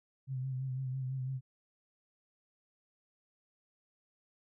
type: tone with vibrato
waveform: sine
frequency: 130.81 Hz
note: C3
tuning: in tune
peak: -34 dBFS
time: 0.27-1.41 s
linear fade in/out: 50 ms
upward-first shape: sine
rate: 6 Hz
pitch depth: 42 cents each way
effects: none